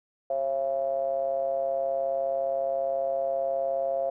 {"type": "ring-modulated tone", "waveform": "triangle", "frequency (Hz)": 69.7, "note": "C#2", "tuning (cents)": 10, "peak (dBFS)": -20, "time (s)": [0.3, 4.1], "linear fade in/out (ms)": 5, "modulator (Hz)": 610, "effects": []}